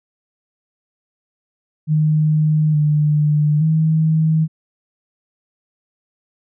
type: tone with pitch steps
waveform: sine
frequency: 154 / 149.9 / 158.4 Hz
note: D#3 / D3 / D#3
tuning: -17 / +36 / +31 cents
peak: -12 dBFS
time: 1.87-4.48 s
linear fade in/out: 50 ms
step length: 870 ms
effects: none